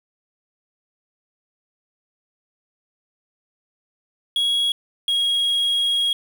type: tone pair in turn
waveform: triangle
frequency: 3322 / 3293 Hz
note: G#7 / G#7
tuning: 0 / -15 cents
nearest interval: unison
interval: 15 cents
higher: first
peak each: -16 dBFS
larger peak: neither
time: 4.36-4.72 / 5.08-6.13 s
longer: second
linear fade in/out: 2 ms
effects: 7-bit